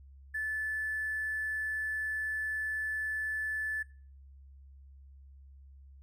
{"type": "tone with hard clipping", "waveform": "triangle", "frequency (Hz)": 1742, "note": "A6", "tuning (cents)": -18, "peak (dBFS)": -32, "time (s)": [0.34, 3.83], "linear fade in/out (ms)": 10, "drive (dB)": 3, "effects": ["noise-tail reverb RT60 0.4 s tail -20 dB re dry", "added 68 Hz sine -51 dBFS peak until 6.02 s"]}